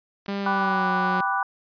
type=clicks; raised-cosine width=0.2 ms; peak=-26 / -33 dBFS; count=2; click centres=0.261 / 0.264 s
type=tone with pitch glide; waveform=sawtooth; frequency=199.2 to 183.73 Hz; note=G3 to F#3; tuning=+28 to -12 cents; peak=-22 dBFS; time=0.28-1.21 s; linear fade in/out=5 ms; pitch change=-140 cents; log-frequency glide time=0.41-0.9 s
type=chord; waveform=sine; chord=G major seventh; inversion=none; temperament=equal; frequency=784 / 987.8 / 1174.7 / 1480 Hz; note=G5 / B5 / D6 / F#6; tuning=0 / 0 / 0 / 0 cents; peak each=-27 dBFS; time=0.46-1.43 s; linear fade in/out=2 ms
effects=resampled to 11025 Hz